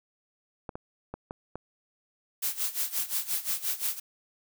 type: clicks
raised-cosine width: 1 ms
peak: -22 dBFS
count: 5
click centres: 0.692 / 0.755 / 1.14 / 1.309 / 1.556 s
type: noise with tremolo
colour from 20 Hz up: blue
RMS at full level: -28 dBFS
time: 2.42-4 s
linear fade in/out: 10 ms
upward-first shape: sine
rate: 5.7 Hz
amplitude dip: 85%
effects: none